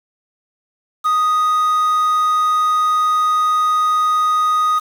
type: tone with quantisation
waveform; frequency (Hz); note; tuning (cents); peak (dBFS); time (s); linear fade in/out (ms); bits
triangle; 1244.5; D#6; 0; -11; 1.04-4.8; 20; 6
effects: none

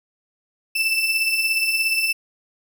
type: beating tone pair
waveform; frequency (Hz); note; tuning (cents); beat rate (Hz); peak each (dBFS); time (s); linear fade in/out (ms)
35% pulse; 2637 / 2654; E7 / E7; 0 / +11; 17; -24 / -18; 0.75-2.13; 10
effects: none

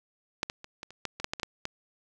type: clicks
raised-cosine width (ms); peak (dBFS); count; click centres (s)
0.2; -10 / -17 / -26 / -22 / -30 / -14 / -21 / -11 / -13 / -19 / -12 / -15; 12; 0.431 / 0.499 / 0.644 / 0.831 / 0.906 / 1.053 / 1.2 / 1.244 / 1.335 / 1.398 / 1.432 / 1.654
effects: none

